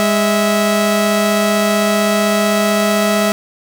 sawtooth tone pair together, 205.1 / 651 Hz, G#3 / E5, -21 / -22 cents, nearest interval octave + minor sixth, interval 1999 cents, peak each -11 dBFS, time 0-3.32 s, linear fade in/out 0 ms, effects none

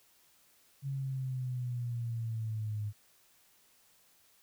sine exponential sweep, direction down, 138.59 to 103.83 Hz, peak -33 dBFS, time 0.82-2.93 s, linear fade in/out 50 ms, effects white hiss -66 dBFS RMS until 4.42 s

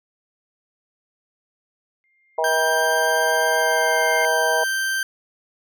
sine tone with exponential growth, 2113 Hz, C7, 16 cents sharp, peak -23 dBFS, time 2.04-4.25 s, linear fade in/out 0 ms, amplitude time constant 480 ms
harmonic tone, 159.9 Hz, D#3, 48 cents sharp, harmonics 3 / 4 / 5 / 6, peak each -25 / -22 / -26 / -25 dBFS, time 2.38-4.64 s, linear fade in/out 5 ms
40% pulse tone with pitch glide, 1577 to 1565.2 Hz, G6 to G6, +10 to -3 cents, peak -20 dBFS, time 2.44-5.03 s, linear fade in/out 2 ms, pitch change -13 cents, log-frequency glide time 3.59-4.04 s
effects none

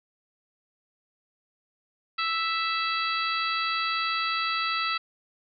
harmonic tone, 659.3 Hz, E5, in tune, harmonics 2 / 3 / 4 / 5 / 6 / 7, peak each -28 / -34 / -32 / -37 / -34 / -36 dBFS, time 2.18-4.98 s, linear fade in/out 10 ms, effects none

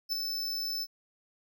square tone with ADSR envelope, 5274 Hz, E8, in tune, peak -27 dBFS, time 0.09-0.87 s, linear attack 36 ms, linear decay 9 ms, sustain -5 dB, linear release 45 ms, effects none

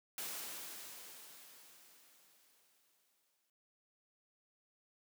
white noise with exponential decay, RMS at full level -42 dBFS, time 0.18-3.5 s, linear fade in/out 2 ms, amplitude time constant 720 ms, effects high-pass 200 Hz 12 dB/octave

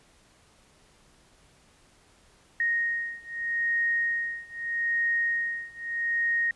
sine beating tone pair, 1864.7 / 1865.5 Hz, A#6 / A#6, 0 / +1 cents, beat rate 0.8 Hz, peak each -28 / -29 dBFS, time 2.6-6.51 s, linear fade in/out 2 ms, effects pink hiss -60 dBFS RMS until 6.55 s + resampled to 24000 Hz

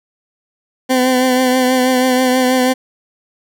20% pulse tone with vibrato, 255.3 Hz, C4, 42 cents flat, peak -6 dBFS, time 0.89-2.74 s, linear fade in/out 20 ms, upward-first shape triangle, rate 6.2 Hz, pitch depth 35 cents each way, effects none

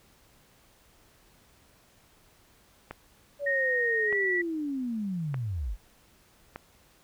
click train, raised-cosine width 0.5 ms, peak -22 dBFS, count 4, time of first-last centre 2.91-6.56 s, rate 0.822 Hz
sine linear sweep, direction down, 579 to 38.89 Hz, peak -29 dBFS, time 3.39-5.77 s, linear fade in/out 50 ms
sine tone with pitch glide, 1859 to 1952.6 Hz, A#6 to B6, -5 to -20 cents, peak -25 dBFS, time 3.46-4.42 s, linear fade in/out 10 ms, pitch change +85 cents, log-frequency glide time 4.06-4.14 s
effects pink hiss -61 dBFS RMS until 7.03 s

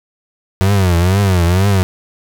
35% pulse tone with vibrato, 92.5 Hz, F#2, in tune, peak -8 dBFS, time 0.61-1.83 s, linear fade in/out 0 ms, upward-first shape triangle, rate 2.1 Hz, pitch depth 180 cents each way, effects none

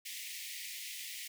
pink high-pass noise, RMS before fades -44 dBFS, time 0.05-1.28 s, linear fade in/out 10 ms, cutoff 1900 Hz, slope 96 dB/octave, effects none

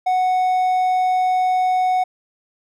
triangle tone, 739 Hz, F#5, 2 cents flat, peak -13 dBFS, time 0.06-2.04 s, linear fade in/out 10 ms, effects none

